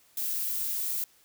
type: noise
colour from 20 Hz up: violet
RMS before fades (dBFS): -31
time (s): 0.17-1.04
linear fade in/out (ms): 2
effects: white hiss -62 dBFS RMS until 1.24 s